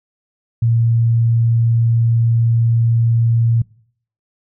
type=tone; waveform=sine; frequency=115.8 Hz; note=A#2; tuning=11 cents flat; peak=-11 dBFS; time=0.62-3.62 s; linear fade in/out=5 ms; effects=noise-tail reverb RT60 0.6 s tail -23 dB re dry